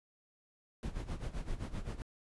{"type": "noise with tremolo", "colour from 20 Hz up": "brown", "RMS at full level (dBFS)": -36, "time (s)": [0.83, 2.02], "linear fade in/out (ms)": 0, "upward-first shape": "sine", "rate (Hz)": 7.7, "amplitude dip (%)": 80, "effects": ["resampled to 24000 Hz"]}